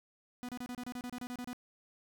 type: tone bursts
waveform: 45% pulse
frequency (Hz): 246.8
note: B3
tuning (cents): -1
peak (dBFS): -39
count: 13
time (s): 0.43-1.531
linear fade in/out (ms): 0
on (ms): 57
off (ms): 30
effects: none

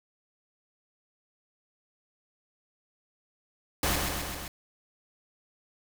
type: noise with echo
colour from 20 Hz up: pink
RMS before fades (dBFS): -27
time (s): 3.83-3.96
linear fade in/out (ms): 2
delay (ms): 130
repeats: 4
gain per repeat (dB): -3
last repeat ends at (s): 4.48
effects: none

